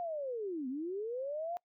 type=linear two-way sweep; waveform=sine; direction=down then up; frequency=714 to 246.9 to 714 Hz; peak=-35 dBFS; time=0-1.57 s; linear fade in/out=0 ms; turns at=0.68 s; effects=noise-tail reverb RT60 0.1 s tail -24 dB re dry